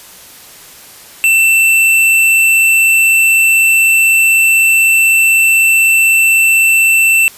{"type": "tone", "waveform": "square", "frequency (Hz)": 2676, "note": "E7", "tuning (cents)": 25, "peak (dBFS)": -7, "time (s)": [1.24, 7.28], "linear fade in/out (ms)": 0, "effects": ["white hiss -36 dBFS RMS until 7.37 s", "resampled to 32000 Hz"]}